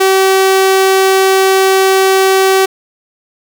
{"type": "tone", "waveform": "sawtooth", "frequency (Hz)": 382.8, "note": "G4", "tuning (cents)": -41, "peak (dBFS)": -3, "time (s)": [0, 2.66], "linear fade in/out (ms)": 10, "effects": ["7-bit"]}